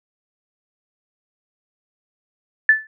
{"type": "tone with exponential decay", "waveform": "sine", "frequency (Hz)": 1750, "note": "A6", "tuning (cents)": -10, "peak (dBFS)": -5, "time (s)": [2.69, 2.87], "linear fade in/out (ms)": 2, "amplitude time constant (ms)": 38, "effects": []}